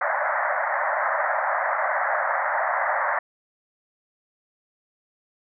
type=band-pass noise; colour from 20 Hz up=pink; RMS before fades=-24 dBFS; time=0.01-3.19 s; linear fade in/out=5 ms; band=570 to 2000 Hz; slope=96 dB/octave; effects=none